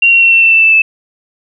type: tone with pitch steps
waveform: sine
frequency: 2756 / 2737 / 2718 / 2699 / 2681 / 2662 / 2644 / 2625 Hz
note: F7 / F7 / F7 / E7 / E7 / E7 / E7 / E7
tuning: -24 / -36 / -48 / +40 / +29 / +16 / +5 / -8 cents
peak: -4 dBFS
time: 0.02-0.82 s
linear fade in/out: 5 ms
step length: 100 ms
effects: none